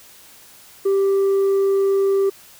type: tone with tanh clipping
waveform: triangle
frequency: 392 Hz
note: G4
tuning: in tune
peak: -15 dBFS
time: 0.85-2.3 s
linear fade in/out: 10 ms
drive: 7 dB
effects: white hiss -46 dBFS RMS until 2.59 s